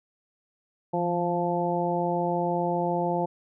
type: harmonic tone with a mistuned harmonic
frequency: 174.61 Hz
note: F3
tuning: in tune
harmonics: 1 / 2 / 3 / 4 / 5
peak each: -30 / -30 / -30 / -30 / -30 dBFS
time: 0.93-3.26 s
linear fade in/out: 10 ms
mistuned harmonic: 1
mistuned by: -36 cents
effects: none